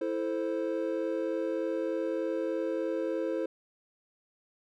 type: chord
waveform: triangle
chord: A minor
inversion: second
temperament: equal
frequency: 329.6 / 440 / 523.3 Hz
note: E4 / A4 / C5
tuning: 0 / 0 / 0 cents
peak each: -31 / -33 / -31 dBFS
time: 0.01-3.46 s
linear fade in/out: 5 ms
effects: none